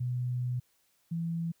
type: tone pair in turn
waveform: sine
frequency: 124.2 / 166.92 Hz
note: B2 / E3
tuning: +10 / +22 cents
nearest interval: perfect fourth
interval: 512 cents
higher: second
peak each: -29 / -30 dBFS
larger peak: first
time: 0-0.6 / 1.11-1.52 s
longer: first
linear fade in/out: 10 ms
effects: white hiss -71 dBFS RMS until 1.6 s